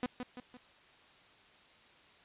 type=tone with echo; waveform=sawtooth; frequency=248.8 Hz; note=B3; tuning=13 cents sharp; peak=-28 dBFS; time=0.03-0.06 s; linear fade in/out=0 ms; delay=170 ms; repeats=3; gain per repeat=-6 dB; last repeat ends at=0.57 s; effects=white hiss -61 dBFS RMS until 2.24 s + resampled to 8000 Hz